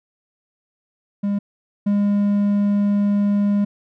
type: tone pair in turn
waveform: triangle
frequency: 202 / 203.5 Hz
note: G#3 / G#3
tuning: -48 / -35 cents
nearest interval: unison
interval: 13 cents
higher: second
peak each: -16 / -13 dBFS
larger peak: second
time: 1.23-1.39 / 1.86-3.65 s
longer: second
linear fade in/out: 10 ms
effects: none